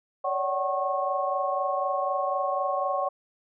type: tone cluster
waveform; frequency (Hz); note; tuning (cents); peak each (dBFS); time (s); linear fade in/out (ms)
sine; 560 / 584 / 754 / 1090; C#5 / D5 / F#5 / C#6; +18 / -10 / +32 / -29; -30 / -33 / -29 / -29; 0.24-3.09; 10
effects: none